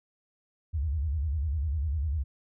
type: tone with vibrato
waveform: sine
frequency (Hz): 74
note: D2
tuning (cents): +14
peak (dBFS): -26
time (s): 0.73-2.24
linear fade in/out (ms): 20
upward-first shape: square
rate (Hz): 10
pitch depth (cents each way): 170
effects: none